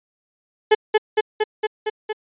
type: tone with echo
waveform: 35% pulse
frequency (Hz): 429.5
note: A4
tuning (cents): -42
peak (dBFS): -8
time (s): 0.71-0.75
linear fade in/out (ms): 10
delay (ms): 230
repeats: 6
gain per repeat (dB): -2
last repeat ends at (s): 2.13
effects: resampled to 8000 Hz